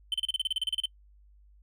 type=tone bursts; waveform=triangle; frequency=3074 Hz; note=G7; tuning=35 cents flat; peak=-24 dBFS; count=14; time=0.12-0.857 s; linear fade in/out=2 ms; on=22 ms; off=33 ms; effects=noise-tail reverb RT60 0.1 s tail -24 dB re dry + added 50 Hz sine -55 dBFS peak until 1.62 s

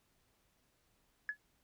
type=tone with exponential decay; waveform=sine; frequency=1700 Hz; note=G#6; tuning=40 cents sharp; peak=-30 dBFS; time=1.29-1.37 s; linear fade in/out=1 ms; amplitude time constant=17 ms; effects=tanh soft clip ceiling -26 dBFS + pink hiss -75 dBFS RMS until 1.63 s

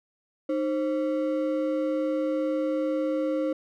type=ring-modulated tone; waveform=triangle; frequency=418.7 Hz; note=G#4; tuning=14 cents sharp; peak=-19 dBFS; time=0.49-3.53 s; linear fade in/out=5 ms; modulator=111 Hz; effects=none

